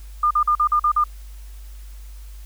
sine tone bursts, 1208 Hz, D6, 48 cents sharp, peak -14 dBFS, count 7, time 0.23-1.04 s, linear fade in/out 5 ms, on 78 ms, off 44 ms, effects added 50 Hz sine -35 dBFS peak until 2.45 s + white hiss -52 dBFS RMS until 2.45 s

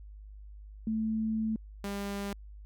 sine / sawtooth tone pair in turn, 220 / 200.3 Hz, A3 / G3, 0 / +38 cents, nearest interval major second, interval 162 cents, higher first, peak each -28 / -30 dBFS, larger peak first, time 0.87-1.56 / 1.84-2.33 s, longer first, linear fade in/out 2 ms, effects added 51 Hz sine -45 dBFS peak until 2.65 s

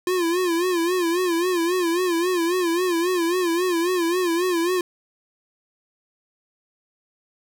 square tone with vibrato, 350.1 Hz, F4, 4 cents sharp, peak -20 dBFS, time 0.07-4.81 s, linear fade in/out 2 ms, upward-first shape sine, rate 3.7 Hz, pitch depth 100 cents each way, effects none

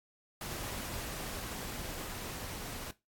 pink noise with level ramp, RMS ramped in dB -40 to -43 dBFS, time 0.41-2.91 s, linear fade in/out 2 ms, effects noise-tail reverb RT60 0.2 s tail -17 dB re dry + AAC 64 kbps

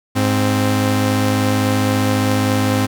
sawtooth tone pair together, 103.67 / 261.6 Hz, G#2 / C4, -3 / 0 cents, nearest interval octave + major third, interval 1603 cents, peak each -13 dBFS, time 0.15-2.87 s, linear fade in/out 20 ms, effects none

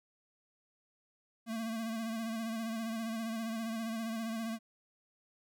square tone with vibrato, 225.3 Hz, A3, 41 cents sharp, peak -36 dBFS, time 1.46-4.59 s, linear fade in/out 50 ms, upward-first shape sine, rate 15 Hz, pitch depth 42 cents each way, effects none

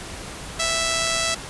5% pulse tone with amplitude modulation, 659.3 Hz, E5, in tune, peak -8 dBFS, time 0.59-1.35 s, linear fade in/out 10 ms, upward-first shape sine, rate 124 Hz, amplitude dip 35%, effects pink hiss -35 dBFS RMS until 1.49 s + resampled to 24000 Hz

